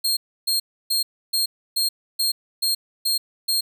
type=tone bursts; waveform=sawtooth; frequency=4226 Hz; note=C8; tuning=16 cents sharp; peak=-16 dBFS; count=9; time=0.04-3.61 s; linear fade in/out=10 ms; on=130 ms; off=300 ms; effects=none